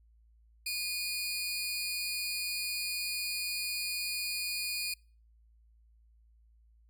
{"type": "tone cluster", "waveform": "sawtooth", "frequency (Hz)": [2456, 4309, 4726], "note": ["D#7", "C#8", "D8"], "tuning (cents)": [-23, -50, 10], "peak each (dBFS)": [-32, -37, -36], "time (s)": [0.66, 4.94], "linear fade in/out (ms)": 5, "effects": ["noise-tail reverb RT60 0.4 s tail -26 dB re dry", "added 56 Hz sine -60 dBFS peak until 6.89 s"]}